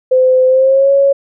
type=tone with pitch glide; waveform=sine; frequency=514 to 554.1 Hz; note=C5 to C#5; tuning=-31 to -1 cents; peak=-6 dBFS; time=0.11-1.13 s; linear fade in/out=10 ms; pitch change=+130 cents; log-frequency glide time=0.47-0.91 s; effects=none